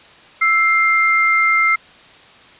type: tone pair together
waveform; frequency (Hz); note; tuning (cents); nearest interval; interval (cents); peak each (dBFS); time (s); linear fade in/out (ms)
sine; 1324 / 2103; E6 / C7; +7 / +8; minor sixth; 801; -16 / -13; 0.41-1.76; 10
effects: white hiss -44 dBFS RMS until 2.59 s + resampled to 8000 Hz